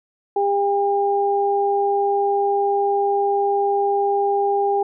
sine tone pair together, 401.5 / 803 Hz, G4 / G5, +41 / +41 cents, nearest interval octave, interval 1200 cents, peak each -19 dBFS, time 0.36-4.83 s, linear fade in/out 5 ms, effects none

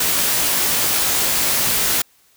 white noise with comb filter, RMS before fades -18 dBFS, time 0-2.02 s, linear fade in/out 5 ms, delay 17 ms, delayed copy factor +0.5, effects white hiss -56 dBFS RMS until 2.36 s

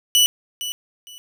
sawtooth tone with echo, 2960 Hz, F#7, in tune, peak -9 dBFS, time 0.15-0.26 s, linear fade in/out 0 ms, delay 460 ms, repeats 2, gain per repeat -13 dB, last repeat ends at 1.18 s, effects none

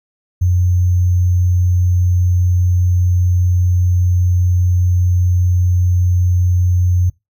sine tone with sample-and-hold, 89.5 Hz, F2, 43 cents sharp, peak -10 dBFS, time 0.41-7.1 s, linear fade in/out 10 ms, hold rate 6300 Hz, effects noise-tail reverb RT60 0.2 s tail -23 dB re dry

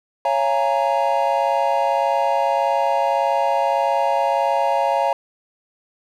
triangle chord, Bb minor seventh, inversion first, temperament equal with one note detuned, 554.4 / 683.7 / 830.6 / 932.3 Hz, Db5 / F5 / Ab5 / Bb5, 0 / -37 / 0 / 0 cents, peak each -20 dBFS, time 0.25-5.13 s, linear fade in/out 2 ms, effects none

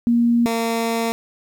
sine / 15% pulse tone pair in turn, 236 / 229 Hz, A#3 / A#3, +22 / -31 cents, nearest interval minor second, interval 53 cents, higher first, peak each -13 dBFS, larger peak neither, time 0.07-0.46 / 0.46-1.12 s, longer second, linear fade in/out 0 ms, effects 9-bit

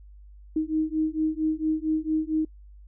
sine beating tone pair, 311.1 / 315.5 Hz, D#4 / D#4, 0 / +24 cents, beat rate 4.4 Hz, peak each -26 dBFS, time 0.56-2.45 s, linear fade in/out 5 ms, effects noise-tail reverb RT60 0.1 s tail -26 dB re dry + added 50 Hz sine -45 dBFS peak until 2.87 s

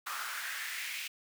pink noise with high-pass filter sweep, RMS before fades -39 dBFS, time 0.06-1.08 s, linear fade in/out 10 ms, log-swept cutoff 1200 to 2500 Hz, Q 3.3, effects none

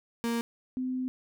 35% pulse / sine tone pair in turn, 233.1 / 256 Hz, A#3 / C4, 0 / -38 cents, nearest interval major second, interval 162 cents, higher second, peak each -26 / -29 dBFS, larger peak first, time 0.24-0.41 / 0.77-1.08 s, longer second, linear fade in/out 0 ms, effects none

